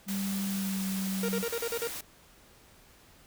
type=tone with pitch glide; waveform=sine; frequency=196.3 to 191.93 Hz; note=G3 to G3; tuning=+3 to -36 cents; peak=-30 dBFS; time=0.06-1.45 s; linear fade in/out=50 ms; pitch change=-39 cents; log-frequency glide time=0.45-0.81 s
type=noise; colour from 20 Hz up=white; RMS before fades=-39 dBFS; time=0.08-2.01 s; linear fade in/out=5 ms
type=tone bursts; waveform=45% pulse; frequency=466.2 Hz; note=A#4; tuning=in tune; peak=-30 dBFS; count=7; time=1.23-1.874 s; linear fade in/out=2 ms; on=56 ms; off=42 ms
effects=pink hiss -58 dBFS RMS until 3.26 s